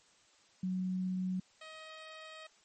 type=tone pair in turn; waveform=sine / 10% pulse; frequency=185 / 630.8 Hz; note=F#3 / D#5; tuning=0 / +24 cents; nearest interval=octave + major sixth; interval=2124 cents; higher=second; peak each=-32 / -39 dBFS; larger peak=first; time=0.63-1.4 / 1.61-2.47 s; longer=second; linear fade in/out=5 ms; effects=white hiss -66 dBFS RMS until 2.64 s + MP3 32 kbps